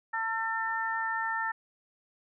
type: harmonic tone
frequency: 449.4 Hz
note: A4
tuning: 37 cents sharp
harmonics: 2 / 3 / 4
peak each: -33 / -35 / -32 dBFS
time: 0.13-1.52 s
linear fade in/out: 10 ms
effects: none